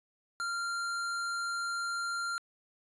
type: tone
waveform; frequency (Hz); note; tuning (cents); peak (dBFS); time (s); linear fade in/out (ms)
square; 1387; F6; -12; -33; 0.4-2.38; 0
effects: resampled to 22050 Hz